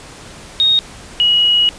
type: tone pair in turn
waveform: sine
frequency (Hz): 3729 / 2906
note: A#7 / F#7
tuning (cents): 0 / -32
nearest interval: major third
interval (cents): 432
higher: first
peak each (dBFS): -9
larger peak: neither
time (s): 0.6-0.79 / 1.2-1.69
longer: second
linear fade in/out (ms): 0
effects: pink hiss -36 dBFS RMS until 1.78 s + resampled to 22050 Hz